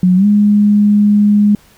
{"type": "tone with pitch glide", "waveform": "sine", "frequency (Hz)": [182.2, 206.9], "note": ["F#3", "G#3"], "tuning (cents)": [-26, -6], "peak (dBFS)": -6, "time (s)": [0.03, 1.55], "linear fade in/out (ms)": 2, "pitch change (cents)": 220, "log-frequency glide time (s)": [0.16, 0.26], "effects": ["pink hiss -47 dBFS RMS until 1.77 s"]}